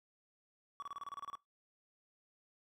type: tone bursts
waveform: triangle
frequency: 1134 Hz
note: C#6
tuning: 39 cents sharp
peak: -39 dBFS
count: 11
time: 0.8-1.353 s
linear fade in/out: 0 ms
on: 23 ms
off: 30 ms
effects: noise-tail reverb RT60 0.2 s tail -22 dB re dry